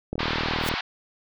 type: click train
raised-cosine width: 2 ms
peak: -15 dBFS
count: 25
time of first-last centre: 0.13-0.739 s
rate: 39.4 Hz
type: band-pass noise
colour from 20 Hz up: pink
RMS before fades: -29 dBFS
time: 0.19-0.81 s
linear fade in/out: 5 ms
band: 760 to 4600 Hz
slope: 48 dB/octave
type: noise with exponential growth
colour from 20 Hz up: white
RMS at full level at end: -27 dBFS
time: 0.59-0.69 s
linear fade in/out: 1 ms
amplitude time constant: 21 ms
effects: none